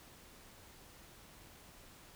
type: silence
effects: pink hiss -58 dBFS RMS until 2.15 s